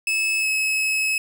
40% pulse tone with pitch glide, 2600 to 2576 Hz, E7 to E7, -24 to -41 cents, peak -19 dBFS, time 0.07-1.18 s, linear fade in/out 2 ms, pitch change -17 cents, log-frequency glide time 0.4-0.47 s, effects none

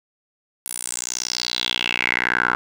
10% pulse tone with band-pass filter sweep, 60.9 Hz, B1, 24 cents flat, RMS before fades -24 dBFS, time 0.66-2.55 s, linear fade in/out 0 ms, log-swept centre 11000 to 1300 Hz, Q 4.9, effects none

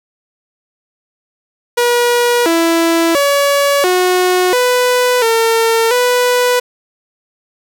sawtooth tone with pitch steps, 481.4 / 332.4 / 566 / 364.4 / 496.6 / 454.4 / 493.8 Hz, B4 / E4 / C#5 / F#4 / B4 / A#4 / B4, -44 / +15 / +36 / -26 / +9 / -44 / 0 cents, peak -6 dBFS, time 1.77-6.6 s, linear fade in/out 10 ms, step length 690 ms, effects none

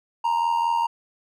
triangle tone with amplitude modulation, 932.3 Hz, A#5, in tune, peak -15 dBFS, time 0.24-0.87 s, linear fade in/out 10 ms, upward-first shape sine, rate 84.7 Hz, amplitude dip 60%, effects none

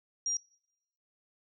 sine tone, 5700 Hz, F8, 34 cents sharp, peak -29 dBFS, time 0.26-0.37 s, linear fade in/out 2 ms, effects noise-tail reverb RT60 0.8 s tail -24 dB re dry

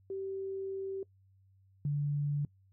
sine tone pair in turn, 387 / 144.96 Hz, G4 / D3, -22 / -22 cents, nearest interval octave + perfect fourth, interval 1700 cents, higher first, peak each -35 / -29 dBFS, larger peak second, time 0.1-1.03 / 1.85-2.45 s, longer first, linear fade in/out 2 ms, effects noise-tail reverb RT60 0.1 s tail -22 dB re dry + added 96 Hz sine -62 dBFS peak until 2.72 s

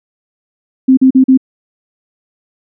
sine tone bursts, 261.6 Hz, C4, in tune, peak -3 dBFS, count 4, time 0.88-1.375 s, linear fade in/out 10 ms, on 93 ms, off 41 ms, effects none

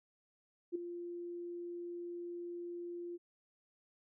sine tone with ADSR envelope, 347.5 Hz, F4, 9 cents flat, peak -31 dBFS, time 0.72-3.18 s, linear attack 33 ms, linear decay 6 ms, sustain -10 dB, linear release 28 ms, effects none

